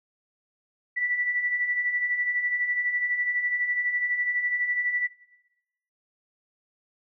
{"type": "beating tone pair", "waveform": "sine", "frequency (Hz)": [1954, 1966], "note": ["B6", "B6"], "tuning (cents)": [-19, -8], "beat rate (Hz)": 12, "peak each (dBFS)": [-32, -24], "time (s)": [0.96, 5.08], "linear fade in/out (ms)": 20, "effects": ["noise-tail reverb RT60 0.9 s tail -17 dB re dry"]}